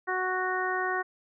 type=harmonic tone; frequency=370 Hz; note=F#4; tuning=in tune; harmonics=1 / 2 / 3 / 4 / 5; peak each=-33 / -33 / -33 / -33 / -33 dBFS; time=0.07-1.03 s; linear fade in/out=20 ms; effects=none